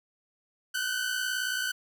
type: tone pair together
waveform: sawtooth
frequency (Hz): 1480 / 1538.9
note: F#6 / G6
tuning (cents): 0 / -32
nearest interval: minor second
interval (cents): 68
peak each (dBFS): -28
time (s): 0.74-1.72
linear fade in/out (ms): 10
effects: none